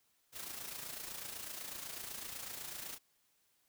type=noise with amplitude modulation; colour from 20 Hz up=white; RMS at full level=-43 dBFS; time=0.32-2.99 s; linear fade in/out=50 ms; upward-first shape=sine; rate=28 Hz; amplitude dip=55%; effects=white hiss -75 dBFS RMS until 3.68 s